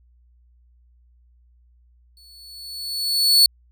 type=tone with exponential growth; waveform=40% pulse; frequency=4426 Hz; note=C#8; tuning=3 cents flat; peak=-8 dBFS; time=2.17-3.46 s; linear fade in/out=1 ms; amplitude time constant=280 ms; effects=added 60 Hz sine -53 dBFS peak until 3.71 s